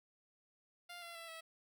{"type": "tone with pitch steps", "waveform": "10% pulse", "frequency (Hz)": [700, 683.2, 666.8, 650.9], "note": ["F5", "F5", "E5", "E5"], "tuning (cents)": [4, -38, 20, -22], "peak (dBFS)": -40, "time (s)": [0.89, 1.41], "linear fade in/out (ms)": 10, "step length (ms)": 130, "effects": []}